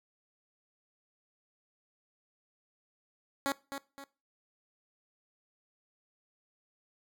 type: tone with echo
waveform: 10% pulse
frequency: 277.2 Hz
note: C#4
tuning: in tune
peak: -21 dBFS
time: 3.46-3.52 s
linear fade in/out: 0 ms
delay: 260 ms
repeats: 2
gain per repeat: -8 dB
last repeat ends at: 4.04 s
effects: noise-tail reverb RT60 0.3 s tail -20 dB re dry